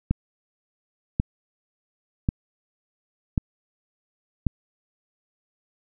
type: click train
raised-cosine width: 5 ms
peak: -8 dBFS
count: 5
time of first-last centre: 0.11-4.467 s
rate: 0.918 Hz
effects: none